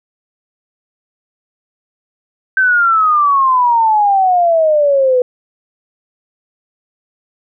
sine exponential sweep, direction down, 1558 to 492.9 Hz, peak -8 dBFS, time 2.57-5.22 s, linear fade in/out 2 ms, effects none

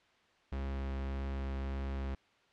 45% pulse tone with vibrato, 67.6 Hz, C#2, 43 cents flat, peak -35 dBFS, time 0.52-2.15 s, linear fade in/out 5 ms, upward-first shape triangle, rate 1.7 Hz, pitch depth 9 cents each way, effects white hiss -67 dBFS RMS until 2.52 s + low-pass 3000 Hz 12 dB/octave

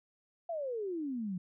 sine exponential sweep, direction down, 698.5 to 174.7 Hz, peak -34 dBFS, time 0.49-1.38 s, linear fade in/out 5 ms, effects none

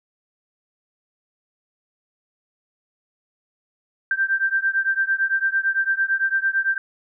sine beating tone pair, 1568 / 1576.9 Hz, G6 / G6, 0 / +10 cents, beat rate 8.9 Hz, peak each -21 / -22 dBFS, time 4.11-6.78 s, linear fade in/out 2 ms, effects none

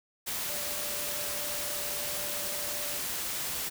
sine tone in noise, 587.3 Hz, D5, in tune, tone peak -43 dBFS, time 0.48-2.99 s, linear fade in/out 20 ms, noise white, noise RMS -34 dBFS, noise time 0.26-3.7 s, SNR -12 dB, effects none

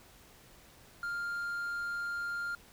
triangle tone, 1400 Hz, F6, 4 cents sharp, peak -32 dBFS, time 1.03-2.55 s, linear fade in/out 2 ms, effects pink hiss -58 dBFS RMS until 2.72 s

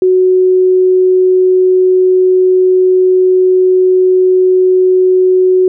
sine tone, 370 Hz, F#4, in tune, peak -5 dBFS, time 0.02-5.68 s, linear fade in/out 2 ms, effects none

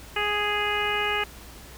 harmonic tone, 415.3 Hz, G#4, in tune, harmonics 1 / 2 / 3 / 4 / 5 / 6 / 7, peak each -31 / -31 / -31 / -31 / -31 / -31 / -31 dBFS, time 0.16-1.24 s, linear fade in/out 5 ms, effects added 60 Hz sine -46 dBFS peak until 1.77 s + pink hiss -46 dBFS RMS until 1.77 s

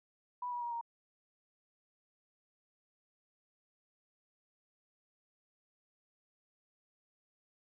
sine tone with pitch steps, 984 / 967.1 / 950.5 / 934.2 Hz, B5 / B5 / A#5 / A#5, -7 / -37 / +33 / +3 cents, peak -36 dBFS, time 0.42-0.812 s, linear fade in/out 5 ms, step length 98 ms, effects none

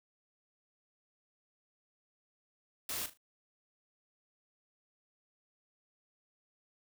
white noise with echo, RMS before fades -38 dBFS, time 2.89-3.06 s, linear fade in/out 2 ms, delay 38 ms, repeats 3, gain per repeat -11 dB, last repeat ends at 3.174 s, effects none

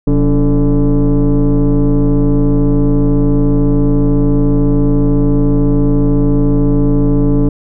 sine tone with frequency modulation, 129 Hz, C3, 24 cents flat, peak -5 dBFS, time 0.07-7.49 s, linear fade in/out 5 ms, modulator 156 Hz, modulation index 1.6, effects tanh soft clip ceiling -6 dBFS

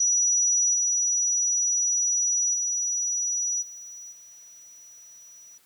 sine tone with level steps, 5860 Hz, F#8, 18 cents flat, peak -19 / -21 / -24 / -39 / -46 dBFS, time 0-5.58 s, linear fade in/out 5 ms, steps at 0.73 / 2.53 / 3.61 / 4.11 s, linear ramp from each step 20 ms, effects white hiss -61 dBFS RMS until 5.65 s

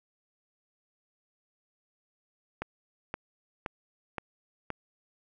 click train, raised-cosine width 0.5 ms, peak -18 dBFS, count 5, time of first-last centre 2.62-4.703 s, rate 1.92 Hz, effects none

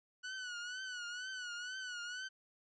sawtooth tone with vibrato, 1476 Hz, F#6, 5 cents flat, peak -38 dBFS, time 0.23-2.29 s, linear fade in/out 20 ms, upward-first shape triangle, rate 2.1 Hz, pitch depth 85 cents each way, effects resampled to 16000 Hz

